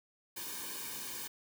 white noise with comb filter, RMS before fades -42 dBFS, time 0.36-1.28 s, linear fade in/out 10 ms, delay 1.5 ms, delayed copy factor -0.95, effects none

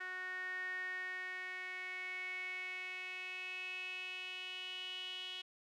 sawtooth tone with band-pass filter sweep, 368.5 Hz, F#4, 7 cents flat, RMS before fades -44 dBFS, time 0-5.42 s, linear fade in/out 10 ms, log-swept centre 1700 to 3100 Hz, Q 8.9, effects none

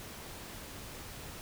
silence, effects pink hiss -46 dBFS RMS until 1.41 s

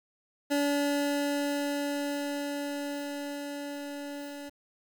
25% pulse tone with level ramp, 286.6 Hz, D4, 42 cents flat, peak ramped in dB -21 to -35 dBFS, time 0.5-4.5 s, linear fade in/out 20 ms, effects 9-bit

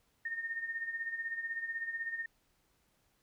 sine tone with tremolo, 1831 Hz, A#6, 32 cents flat, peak -33 dBFS, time 0.25-2.26 s, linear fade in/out 5 ms, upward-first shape sine, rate 16 Hz, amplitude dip 65%, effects pink hiss -74 dBFS RMS until 3.22 s

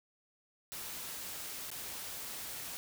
white noise with dropouts, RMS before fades -43 dBFS, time 0.72-2.77 s, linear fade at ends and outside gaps 0 ms, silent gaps 1.703-1.715 s, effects none

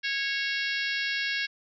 harmonic tone, 550 Hz, C#5, 14 cents flat, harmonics 3 / 4 / 5 / 6 / 7 / 8 / 9 / 10, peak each -31 / -33 / -35 / -37 / -38 / -39 / -40 / -41 dBFS, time 0.03-1.47 s, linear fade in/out 20 ms, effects none

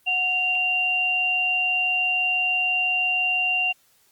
sine tone pair together, 734 / 2773 Hz, F#5 / F7, -14 / -13 cents, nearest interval octave + major seventh, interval 2301 cents, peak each -30 / -20 dBFS, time 0.06-3.73 s, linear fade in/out 20 ms, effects white hiss -61 dBFS RMS until 4.11 s + Opus 24 kbps

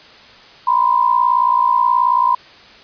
sine tone pair together, 969 / 1027.6 Hz, B5 / C6, -33 / -32 cents, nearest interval minor second, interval 101 cents, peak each -14 dBFS, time 0.67-2.35 s, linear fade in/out 5 ms, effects white hiss -42 dBFS RMS until 2.83 s + resampled to 11025 Hz

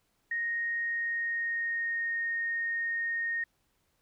sine tone with pitch glide, 1864.7 to 1851.8 Hz, A#6 to A#6, 0 to -12 cents, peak -29 dBFS, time 0.31-3.44 s, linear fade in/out 5 ms, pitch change -12 cents, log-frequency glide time 0.77-2.23 s, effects pink hiss -74 dBFS RMS until 4.01 s

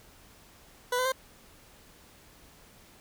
20% pulse tone with pitch steps, 493.9 / 508.7 / 523.9 Hz, B4 / C5 / C5, 0 / -49 / +2 cents, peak -21 dBFS, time 0.92-1.121 s, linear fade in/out 5 ms, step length 67 ms, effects pink hiss -56 dBFS RMS until 3 s

